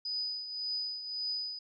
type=tone with tremolo; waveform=sine; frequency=4978 Hz; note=D#8; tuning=in tune; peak=-31 dBFS; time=0.05-1.59 s; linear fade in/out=5 ms; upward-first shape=triangle; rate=1.8 Hz; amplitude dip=65%; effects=none